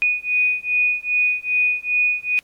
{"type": "beating tone pair", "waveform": "sine", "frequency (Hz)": [2474, 2476.5], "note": ["D#7", "D#7"], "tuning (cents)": [-10, -9], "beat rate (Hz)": 2.5, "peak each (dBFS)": -20, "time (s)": [0.02, 2.39], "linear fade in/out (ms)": 0, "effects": ["pink hiss -58 dBFS RMS until 2.43 s", "AAC 64 kbps"]}